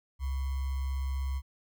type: tone with sample-and-hold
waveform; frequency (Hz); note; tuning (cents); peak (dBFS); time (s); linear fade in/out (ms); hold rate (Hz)
sine; 67.1; C2; +44; -29; 0.19-1.42; 50; 1050
effects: none